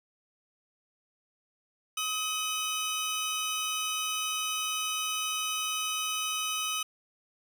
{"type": "tone pair together", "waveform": "20% pulse", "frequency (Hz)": [1263, 3004], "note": ["D#6", "F#7"], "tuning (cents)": [26, 26], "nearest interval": "octave + minor third", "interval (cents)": 1500, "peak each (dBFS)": [-28, -27], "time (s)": [1.97, 6.83], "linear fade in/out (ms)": 5, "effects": []}